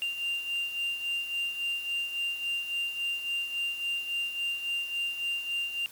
sine beating tone pair, 2787 / 2790.6 Hz, F7 / F7, -4 / -2 cents, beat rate 3.6 Hz, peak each -29 / -35 dBFS, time 0.02-5.86 s, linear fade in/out 0 ms, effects tanh soft clip ceiling -26 dBFS + white hiss -51 dBFS RMS until 5.91 s

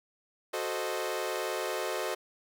sawtooth chord, F# diminished seventh, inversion none, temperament equal, 370 / 440 / 523.3 / 622.3 Hz, F#4 / A4 / C5 / Eb5, 0 / 0 / 0 / 0 cents, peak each -33 dBFS, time 0.53-2.15 s, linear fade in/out 10 ms, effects none

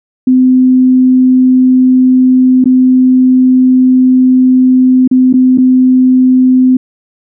sine tone with dropouts, 256 Hz, C4, 38 cents flat, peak -3 dBFS, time 0.27-6.77 s, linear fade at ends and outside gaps 5 ms, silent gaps 2.642-2.656 / 5.077-5.112 / 5.329-5.338 / 5.576-5.582 s, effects none

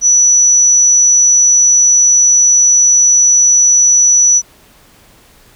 sine tone, 5920 Hz, F#8, in tune, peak -5 dBFS, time 0.01-4.42 s, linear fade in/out 50 ms, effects pink hiss -45 dBFS RMS until 5.55 s

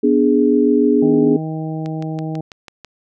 sine chord, G# diminished, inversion first, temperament equal, 246.9 / 293.7 / 415.3 Hz, B3 / D4 / G#4, 0 / 0 / 0 cents, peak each -15 dBFS, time 0.03-1.37 s, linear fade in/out 10 ms
harmonic tone, 158.1 Hz, D#3, 28 cents sharp, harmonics 1 / 2 / 3 / 4 / 5, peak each -23 / -26 / -34 / -34 / -34 dBFS, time 1.02-2.41 s, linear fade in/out 5 ms
click train, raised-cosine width 0.2 ms, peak -18 dBFS, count 7, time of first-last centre 1.86-2.847 s, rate 6.08 Hz
effects none

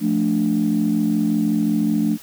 sine chord, D minor, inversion first, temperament equal, 174.61 / 220 / 293.7 Hz, F3 / A3 / D4, 0 / 0 / 0 cents, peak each -23 / -18 / -20 dBFS, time 0-2.18 s, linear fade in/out 50 ms, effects tanh soft clip ceiling -9 dBFS + white hiss -43 dBFS RMS until 2.22 s

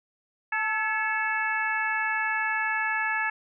harmonic tone with a mistuned harmonic, 440 Hz, A4, in tune, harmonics 2 / 3 / 4 / 5 / 6, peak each -31 / -34 / -27 / -33 / -35 dBFS, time 0.52-3.3 s, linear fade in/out 5 ms, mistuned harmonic 4, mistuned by -52 cents, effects none

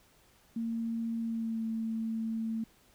sine tone with pitch glide, 228.8 to 224.1 Hz, A#3 to A3, -32 to +32 cents, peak -31 dBFS, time 0.56-2.64 s, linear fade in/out 5 ms, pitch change -36 cents, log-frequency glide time 1.2-1.64 s, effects pink hiss -64 dBFS RMS until 2.94 s

